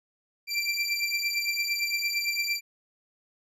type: beating tone pair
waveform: 25% pulse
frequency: 2349 / 2357.8 Hz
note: D7 / D7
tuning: 0 / +6 cents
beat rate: 8.8 Hz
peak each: -26 / -25 dBFS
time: 0.47-2.61 s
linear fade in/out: 50 ms
effects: resampled to 32000 Hz